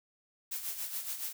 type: noise with tremolo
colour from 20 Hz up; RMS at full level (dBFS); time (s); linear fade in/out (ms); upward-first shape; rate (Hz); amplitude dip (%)
blue; -36; 0.51-1.33; 10; sine; 7.1; 60
effects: none